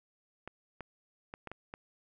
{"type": "clicks", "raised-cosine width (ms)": 0.5, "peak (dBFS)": -27, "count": 6, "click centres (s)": [0.476, 0.807, 1.339, 1.473, 1.516, 1.739], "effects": []}